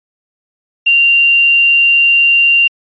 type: tone with quantisation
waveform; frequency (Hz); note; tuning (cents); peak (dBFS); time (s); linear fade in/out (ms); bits
sine; 2774; F7; -12; -6; 0.86-2.68; 10; 6
effects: resampled to 11025 Hz